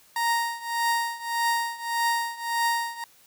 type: tone with tremolo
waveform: 30% pulse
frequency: 932.3 Hz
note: A#5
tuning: in tune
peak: -18 dBFS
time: 0.16-3.04 s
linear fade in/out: 2 ms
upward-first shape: triangle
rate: 1.7 Hz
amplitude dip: 90%
effects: white hiss -57 dBFS RMS until 3.26 s